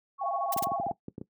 sine tone with tremolo, 1108.7 Hz, C#6, in tune, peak -30 dBFS, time 0.18-0.81 s, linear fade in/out 50 ms, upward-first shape sine, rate 13 Hz, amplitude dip 75%
sine tone with vibrato, 740 Hz, F#5, in tune, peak -29 dBFS, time 0.21-0.92 s, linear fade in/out 5 ms, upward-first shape square, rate 20 Hz, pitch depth 130 cents each way
blue noise bursts, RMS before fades -32 dBFS, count 3, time 0.52-0.645 s, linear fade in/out 5 ms, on 23 ms, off 28 ms
clicks, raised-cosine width 3 ms, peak -23 dBFS, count 10, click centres 0.564 / 0.624 / 0.67 / 0.718 / 0.799 / 0.866 / 0.912 / 1.083 / 1.181 / 1.214 s
effects noise-tail reverb RT60 0.1 s tail -18 dB re dry + high-pass 150 Hz 12 dB/octave

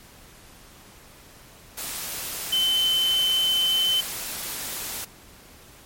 sine tone in noise, 3061 Hz, G7, 42 cents flat, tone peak -19 dBFS, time 2.52-4.01 s, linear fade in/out 10 ms, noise white, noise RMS -32 dBFS, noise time 1.77-5.05 s, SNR +10 dB, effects pink hiss -49 dBFS RMS until 5.85 s + MP3 64 kbps

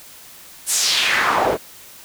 pink noise with band-pass filter sweep, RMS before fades -18 dBFS, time 0.66-1.58 s, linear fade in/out 50 ms, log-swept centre 9800 to 470 Hz, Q 2.2, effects white hiss -42 dBFS RMS until 2.04 s

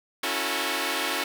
5% pulse tone cluster, 276 / 326.9 / 363.5 / 442.8 Hz, C#4 / E4 / F#4 / A4, -7 / -14 / -31 / +11 cents, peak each -20 dBFS, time 0.23-1.24 s, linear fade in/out 5 ms, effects none

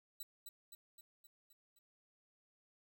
5% pulse tone with echo, 3951 Hz, B7, in tune, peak -36 dBFS, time 0.2-0.23 s, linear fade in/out 5 ms, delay 260 ms, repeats 6, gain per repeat -4 dB, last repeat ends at 1.79 s, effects 13-bit

